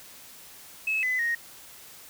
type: tone with pitch steps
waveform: sine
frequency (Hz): 2590 / 2012 / 1868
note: E7 / B6 / A#6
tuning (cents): -31 / +32 / +3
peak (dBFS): -23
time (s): 0.87-1.35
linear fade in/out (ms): 5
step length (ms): 160
effects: tanh soft clip ceiling -19 dBFS + white hiss -48 dBFS RMS until 2.09 s